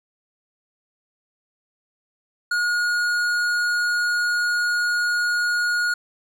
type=tone with tanh clipping; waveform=sine; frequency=1439 Hz; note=F#6; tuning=49 cents flat; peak=-21 dBFS; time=2.51-5.94 s; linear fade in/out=5 ms; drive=13 dB; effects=none